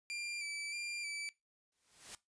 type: tone with vibrato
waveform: sawtooth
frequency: 2349 Hz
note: D7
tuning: in tune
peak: -36 dBFS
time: 0.1-1.29 s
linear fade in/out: 0 ms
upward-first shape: square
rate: 1.6 Hz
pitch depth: 27 cents each way
type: noise with exponential growth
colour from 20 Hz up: white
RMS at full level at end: -45 dBFS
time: 1.72-2.15 s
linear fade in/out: 2 ms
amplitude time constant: 92 ms
effects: noise-tail reverb RT60 0.2 s tail -19 dB re dry + resampled to 22050 Hz